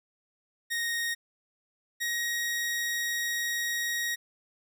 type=tone pair in turn; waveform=sawtooth; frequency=1864.7 / 1886.4 Hz; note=A#6 / A#6; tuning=0 / +20 cents; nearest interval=unison; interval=20 cents; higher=second; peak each=-25 dBFS; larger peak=neither; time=0.7-1.15 / 2-4.16 s; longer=second; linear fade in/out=20 ms; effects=none